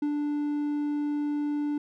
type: tone with ADSR envelope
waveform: triangle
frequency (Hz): 293.7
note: D4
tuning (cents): 0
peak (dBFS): -22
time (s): 0.02-1.78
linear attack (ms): 5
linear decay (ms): 83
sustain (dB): -2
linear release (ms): 4
effects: none

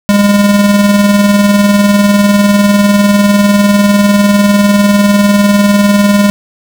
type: tone with tremolo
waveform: square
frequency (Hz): 203.3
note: G#3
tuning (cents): -37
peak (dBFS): -4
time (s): 0.09-6.3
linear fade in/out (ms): 0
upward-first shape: square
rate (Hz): 20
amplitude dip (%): 35
effects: none

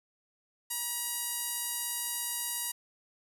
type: tone with band-pass filter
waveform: sawtooth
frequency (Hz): 957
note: A#5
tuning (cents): +45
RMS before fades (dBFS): -35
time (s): 0.7-2.72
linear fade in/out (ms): 10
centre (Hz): 11000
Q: 1.6
effects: none

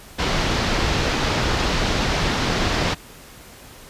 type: low-pass noise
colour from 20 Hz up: pink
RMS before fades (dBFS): -21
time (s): 0.18-2.95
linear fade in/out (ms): 20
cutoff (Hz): 5500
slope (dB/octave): 24
effects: pink hiss -43 dBFS RMS until 3.89 s + resampled to 32000 Hz

